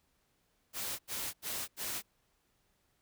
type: noise bursts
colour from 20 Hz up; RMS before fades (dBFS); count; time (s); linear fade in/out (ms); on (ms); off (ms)
white; -38; 4; 0.73-2.025; 50; 260; 85
effects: pink hiss -75 dBFS RMS until 3.01 s